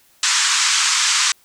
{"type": "band-pass noise", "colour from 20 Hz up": "white", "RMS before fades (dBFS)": -17, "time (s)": [0.23, 1.32], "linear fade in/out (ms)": 2, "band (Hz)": [990, 7900], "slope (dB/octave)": 48, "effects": ["white hiss -55 dBFS RMS until 1.44 s"]}